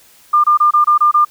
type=tone bursts; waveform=sine; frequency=1200 Hz; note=D6; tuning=37 cents sharp; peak=-7 dBFS; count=7; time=0.33-1.25 s; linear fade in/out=10 ms; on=110 ms; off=25 ms; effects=white hiss -47 dBFS RMS until 1.3 s